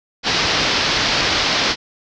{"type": "low-pass noise", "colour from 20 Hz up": "white", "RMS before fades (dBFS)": -18, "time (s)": [0.23, 1.76], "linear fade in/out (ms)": 50, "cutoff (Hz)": 5400, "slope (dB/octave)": 48, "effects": []}